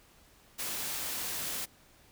white noise, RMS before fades -36 dBFS, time 0.58-1.66 s, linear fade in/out 20 ms, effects pink hiss -61 dBFS RMS until 2.11 s

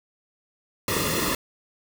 pink noise with comb filter, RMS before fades -25 dBFS, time 0.88-1.35 s, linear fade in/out 2 ms, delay 1.3 ms, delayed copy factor -0.9, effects none

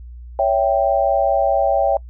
sine chord, C# diminished, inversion none, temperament equal with one note detuned, 558.9 / 659.3 / 784 Hz, C#5 / E5 / G5, +14 / 0 / 0 cents, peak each -18 dBFS, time 0.39-1.97 s, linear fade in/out 2 ms, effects noise-tail reverb RT60 0.1 s tail -26 dB re dry + added 60 Hz sine -33 dBFS peak until 2.09 s

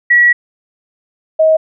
sine tone pair in turn, 1928 / 633.8 Hz, B6 / D#5, -42 / +32 cents, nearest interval octave + perfect fifth, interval 1926 cents, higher first, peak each -5 / -6 dBFS, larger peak first, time 0.1-0.33 / 1.39-1.57 s, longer first, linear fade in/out 10 ms, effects none

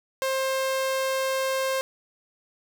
sawtooth tone, 530 Hz, C5, 22 cents sharp, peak -20 dBFS, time 0.22-1.81 s, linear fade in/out 0 ms, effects none

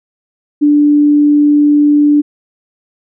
sine tone, 293.7 Hz, D4, in tune, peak -5 dBFS, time 0.61-2.22 s, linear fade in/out 20 ms, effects none

